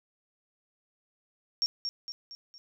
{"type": "tone with echo", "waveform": "sine", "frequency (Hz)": 5530, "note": "F8", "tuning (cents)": -18, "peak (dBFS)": -24, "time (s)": [1.62, 1.66], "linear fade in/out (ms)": 0, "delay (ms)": 230, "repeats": 4, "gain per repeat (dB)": -6, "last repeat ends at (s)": 2.58, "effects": []}